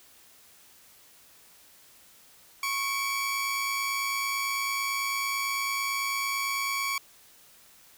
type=tone pair together; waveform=sawtooth; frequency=1100 / 2309 Hz; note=C#6 / D7; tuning=-14 / -30 cents; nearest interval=octave + minor second; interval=1284 cents; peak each=-27 dBFS; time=2.63-6.98 s; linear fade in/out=2 ms; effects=white hiss -56 dBFS RMS until 7.97 s